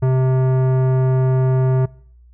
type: tone with tanh clipping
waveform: sine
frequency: 130 Hz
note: C3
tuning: 11 cents flat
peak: -15 dBFS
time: 0.02-1.86 s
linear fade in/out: 10 ms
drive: 16 dB
effects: noise-tail reverb RT60 0.7 s tail -25 dB re dry + added 60 Hz sine -44 dBFS peak until 2.33 s